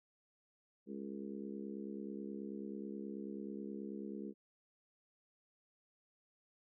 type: harmonic tone with a mistuned harmonic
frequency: 69.3 Hz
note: C#2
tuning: in tune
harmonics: 3 / 4 / 5 / 6 / 7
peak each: -45 / -49 / -49 / -51 / -55 dBFS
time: 0.86-4.34 s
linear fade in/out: 50 ms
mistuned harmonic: 7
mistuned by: -44 cents
effects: none